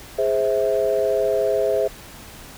sine chord, Ab augmented, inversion none, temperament equal with one note detuned, 415.3 / 523.3 / 652.1 Hz, Ab4 / C5 / E5, 0 / 0 / -19 cents, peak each -21 dBFS, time 0.18-1.88 s, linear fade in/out 10 ms, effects tanh soft clip ceiling -9 dBFS + pink hiss -41 dBFS RMS until 2.57 s

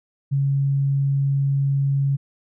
sine tone, 138.59 Hz, C#3, in tune, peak -17 dBFS, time 0.31-2.17 s, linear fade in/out 20 ms, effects none

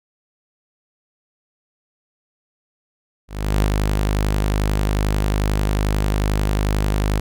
sawtooth tone with ADSR envelope, 51.2 Hz, G#1, 24 cents flat, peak -10 dBFS, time 3.28-7.2 s, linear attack 340 ms, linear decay 74 ms, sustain -3 dB, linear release 7 ms, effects none

